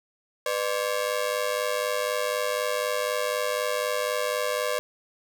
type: ring-modulated tone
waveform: sawtooth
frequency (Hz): 550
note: C#5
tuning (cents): -14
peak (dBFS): -18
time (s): 0.46-4.79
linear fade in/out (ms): 0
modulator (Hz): 52
effects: none